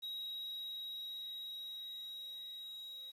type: tone with level ramp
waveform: triangle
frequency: 3819 Hz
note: A#7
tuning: 41 cents sharp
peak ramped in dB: -39 to -45 dBFS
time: 0.02-3.12 s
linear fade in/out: 20 ms
effects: resampled to 32000 Hz + 11-bit